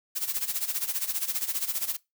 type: noise with tremolo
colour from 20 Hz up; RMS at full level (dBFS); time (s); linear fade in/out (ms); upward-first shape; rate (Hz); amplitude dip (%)
blue; -27; 0.15-1.97; 20; sine; 15; 80
effects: noise-tail reverb RT60 0.2 s tail -21 dB re dry